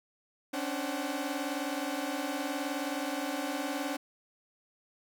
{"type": "tone cluster", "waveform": "sawtooth", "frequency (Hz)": [273.3, 292.5, 523, 754], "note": ["C#4", "D4", "C5", "F#5"], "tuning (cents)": [-24, -7, -1, 32], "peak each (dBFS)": [-33, -32, -38, -36], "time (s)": [0.53, 3.97], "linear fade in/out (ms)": 10, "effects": []}